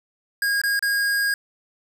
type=tone with dropouts; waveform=square; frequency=1631 Hz; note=G#6; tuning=32 cents flat; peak=-20 dBFS; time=0.42-1.34 s; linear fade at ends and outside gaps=2 ms; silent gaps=0.616-0.636 / 0.793-0.825 s; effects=8-bit